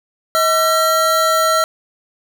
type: tone pair together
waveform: square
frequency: 637 / 1349.8 Hz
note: D#5 / E6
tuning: +41 / +41 cents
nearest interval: octave + minor second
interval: 1300 cents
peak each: -17 / -15 dBFS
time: 0.35-1.64 s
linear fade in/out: 0 ms
effects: none